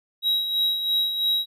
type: tone with tremolo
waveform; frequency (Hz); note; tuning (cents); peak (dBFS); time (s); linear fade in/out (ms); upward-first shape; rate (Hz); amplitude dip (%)
triangle; 3843; B7; -48; -17; 0.22-1.46; 50; sine; 3; 55
effects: none